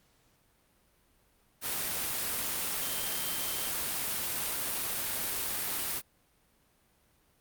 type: tone in noise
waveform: sine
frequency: 3136 Hz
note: G7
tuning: in tune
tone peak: -42 dBFS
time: 2.8-3.72 s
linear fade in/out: 50 ms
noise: white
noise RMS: -33 dBFS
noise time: 1.61-6.02 s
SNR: -12 dB
effects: pink hiss -68 dBFS RMS until 7.4 s + Opus 48 kbps